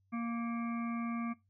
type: harmonic tone with a mistuned harmonic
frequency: 233.1 Hz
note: A#3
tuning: in tune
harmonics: 1 / 3 / 5 / 7 / 9 / 10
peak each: -34 / -49 / -43 / -56 / -51 / -53 dBFS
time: 0.12-1.34 s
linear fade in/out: 20 ms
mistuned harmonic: 9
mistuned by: +50 cents
effects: noise-tail reverb RT60 0.2 s tail -19 dB re dry + added 96 Hz sine -70 dBFS peak until 1.49 s